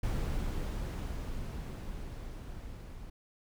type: noise with level ramp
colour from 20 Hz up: brown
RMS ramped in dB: -32 to -46 dBFS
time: 0.03-3.1 s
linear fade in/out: 5 ms
effects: none